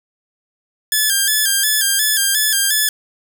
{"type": "tone with vibrato", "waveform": "5% pulse", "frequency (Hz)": 1661.2, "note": "G#6", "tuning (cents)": 0, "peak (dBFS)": -3, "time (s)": [0.92, 2.89], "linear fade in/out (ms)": 2, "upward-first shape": "square", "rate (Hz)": 2.8, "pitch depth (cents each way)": 66, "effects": []}